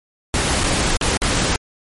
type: noise with dropouts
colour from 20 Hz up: pink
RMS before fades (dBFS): -18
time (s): 0.34-1.56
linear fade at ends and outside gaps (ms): 1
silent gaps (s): 0.635-0.639 / 0.969-1.011 / 1.172-1.218
effects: MP3 48 kbps